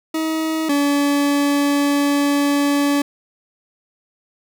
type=tone pair in turn; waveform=40% pulse; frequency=318.2 / 285.6 Hz; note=D#4 / D4; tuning=+39 / -48 cents; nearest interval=major second; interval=187 cents; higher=first; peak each=-18 / -14 dBFS; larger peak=second; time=0.14-0.69 / 0.69-3.02 s; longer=second; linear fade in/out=5 ms; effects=none